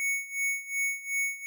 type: tone with tremolo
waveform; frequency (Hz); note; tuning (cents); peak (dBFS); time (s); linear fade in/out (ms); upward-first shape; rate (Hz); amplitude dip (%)
square; 2220; C#7; +2; -26; 0-1.46; 0; sine; 2.7; 85
effects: none